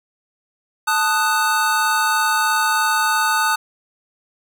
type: chord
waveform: square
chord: D# diminished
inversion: second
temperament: equal with one note detuned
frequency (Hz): 880 / 1244.5 / 1487.7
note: A5 / D#6 / F#6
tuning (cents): 0 / 0 / +9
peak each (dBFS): -21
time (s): 0.87-3.56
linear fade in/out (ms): 10
effects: none